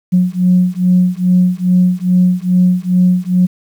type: beating tone pair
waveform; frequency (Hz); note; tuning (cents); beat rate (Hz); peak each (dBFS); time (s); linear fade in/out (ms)
sine; 180 / 182.4; F#3 / F#3; -47 / -24; 2.4; -11; 0.12-3.47; 20
effects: tanh soft clip ceiling -1 dBFS + 7-bit